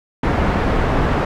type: low-pass noise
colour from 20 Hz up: pink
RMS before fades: -17 dBFS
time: 0.23-1.25 s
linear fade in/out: 5 ms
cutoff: 1500 Hz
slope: 12 dB/octave
effects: none